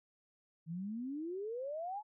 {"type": "exponential sweep", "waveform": "sine", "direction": "up", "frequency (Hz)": [156.8, 871], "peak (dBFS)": -38, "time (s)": [0.66, 2.03], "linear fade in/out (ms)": 50, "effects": []}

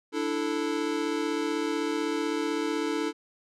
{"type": "chord", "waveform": "square", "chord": "D suspended second", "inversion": "none", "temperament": "equal", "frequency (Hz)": [293.7, 329.6, 440], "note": ["D4", "E4", "A4"], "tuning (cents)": [0, 0, 0], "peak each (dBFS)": -32, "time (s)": [0.12, 3.13], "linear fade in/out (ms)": 50, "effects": ["low-pass 7000 Hz 12 dB/octave"]}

